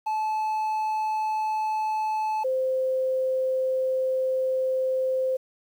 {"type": "tone pair in turn", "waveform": ["triangle", "sine"], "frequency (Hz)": [866, 520.3], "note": ["A5", "C5"], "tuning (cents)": [-28, -10], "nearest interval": "major sixth", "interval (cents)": 882, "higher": "first", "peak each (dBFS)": -22, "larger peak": "neither", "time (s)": [[0.06, 2.44], [2.44, 5.37]], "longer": "second", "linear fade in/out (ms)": 10, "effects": ["9-bit"]}